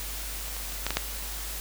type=clicks; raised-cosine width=0.2 ms; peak=-22 / -22 / -22 / -10 / -10 / -6 dBFS; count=6; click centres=0.481 / 0.566 / 0.721 / 0.866 / 0.906 / 0.97 s; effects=added 50 Hz sine -37 dBFS peak until 1.6 s + white hiss -37 dBFS RMS until 1.6 s